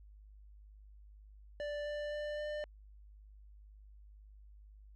square tone with pitch steps, 587.3 / 591 / 594.8 / 598.6 Hz, D5 / D5 / D5 / D5, 0 / +11 / +22 / +33 cents, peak -38 dBFS, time 1.6-2.64 s, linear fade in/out 0 ms, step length 260 ms, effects added 51 Hz sine -54 dBFS peak until 4.95 s + low-pass 3000 Hz 12 dB/octave

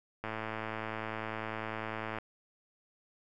click train, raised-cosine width 0.5 ms, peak -22 dBFS, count 215, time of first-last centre 0.24-2.185 s, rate 110 Hz, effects none

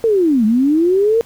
sine linear two-way sweep, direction down then up, 468.6 to 207.7 to 468.6 Hz, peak -10 dBFS, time 0.04-1.21 s, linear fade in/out 0 ms, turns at 0.45 s, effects pink hiss -44 dBFS RMS until 1.25 s

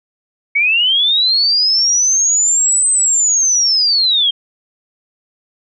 sine linear two-way sweep, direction up then down, 2206 to 8250 to 3166 Hz, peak -10 dBFS, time 0.55-4.31 s, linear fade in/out 10 ms, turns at 2.9 s, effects none

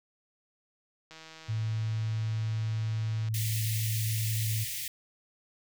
click train, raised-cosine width 0.2 ms, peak -31 dBFS, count 349, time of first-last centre 1.11-3.285 s, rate 160 Hz
sine tone, 110 Hz, A2, in tune, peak -28 dBFS, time 1.48-4.65 s, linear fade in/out 20 ms
white band-stop noise, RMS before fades -36 dBFS, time 3.34-4.88 s, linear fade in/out 2 ms, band 160 to 1800 Hz, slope 96 dB/octave
effects none

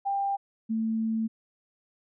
sine tone pair in turn, 794 / 222.8 Hz, G5 / A3, +22 / +22 cents, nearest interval octave + minor seventh, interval 2200 cents, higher first, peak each -25 dBFS, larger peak neither, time 0.05-0.37 / 0.69-1.28 s, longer second, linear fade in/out 20 ms, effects none

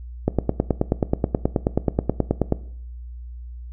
click train, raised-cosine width 2 ms, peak -4 dBFS, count 22, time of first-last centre 0.28-2.524 s, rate 9.36 Hz, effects noise-tail reverb RT60 0.6 s tail -18 dB re dry + added 60 Hz sine -33 dBFS peak until 3.72 s

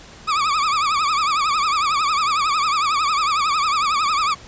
40% pulse tone with vibrato, 1200 Hz, D6, 37 cents sharp, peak -16 dBFS, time 0.27-4.35 s, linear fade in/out 20 ms, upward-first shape triangle, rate 11 Hz, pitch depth 160 cents each way, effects pink hiss -42 dBFS RMS until 4.47 s + resampled to 16000 Hz

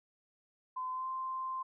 sine tone with pitch glide, 1024 to 1043.7 Hz, C6 to C6, -38 to -5 cents, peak -35 dBFS, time 0.76-1.63 s, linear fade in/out 10 ms, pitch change +33 cents, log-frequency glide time 0.92-1.07 s, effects none

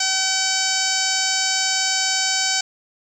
harmonic tone with a mistuned harmonic, 763 Hz, G5, 47 cents flat, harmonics 1 / 2 / 3 / 4 / 5 / 6 / 7 / 8 / 9 / 10, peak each -29 / -27 / -29 / -29 / -31 / -25 / -26 / -27 / -26 / -30 dBFS, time 0-2.61 s, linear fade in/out 5 ms, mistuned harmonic 9, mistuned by +30 cents, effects 8-bit

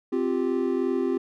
triangle chord, C suspended fourth, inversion none, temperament equal, 261.6 / 349.2 / 392 Hz, C4 / F4 / G4, 0 / 0 / 0 cents, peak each -25 dBFS, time 0.12-1.18 s, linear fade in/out 10 ms, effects none

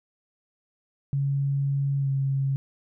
sine tone with pitch glide, 139.2 to 136.34 Hz, C#3 to C#3, +8 to -28 cents, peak -22 dBFS, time 1.13-2.56 s, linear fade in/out 0 ms, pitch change -36 cents, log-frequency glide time 1.99-2.09 s, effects none

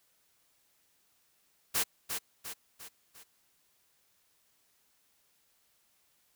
white noise with echo, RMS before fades -29 dBFS, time 1.74-1.84 s, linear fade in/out 20 ms, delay 350 ms, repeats 4, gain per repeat -6 dB, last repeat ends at 3.24 s, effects white hiss -71 dBFS RMS until 6.35 s

